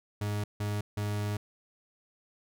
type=tone bursts at uneven times; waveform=40% pulse; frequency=103.83 Hz; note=G#2; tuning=in tune; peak=-29 dBFS; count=3; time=0.21-0.44 / 0.6-0.81 / 0.97-1.37 s; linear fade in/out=5 ms; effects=none